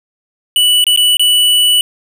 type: tone with dropouts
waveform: square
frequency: 2960 Hz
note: F#7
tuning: in tune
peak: -8 dBFS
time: 0.56-1.81 s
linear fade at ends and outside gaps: 1 ms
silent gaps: 0.841-0.867 / 0.962-0.974 / 1.17-1.195 s
effects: none